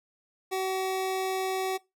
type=tone; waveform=25% pulse; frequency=378.3 Hz; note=F#4; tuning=38 cents sharp; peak=-24 dBFS; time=0.51-1.78 s; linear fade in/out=20 ms; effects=noise-tail reverb RT60 0.2 s tail -20 dB re dry